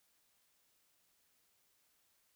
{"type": "silence", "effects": ["white hiss -75 dBFS RMS until 2.35 s"]}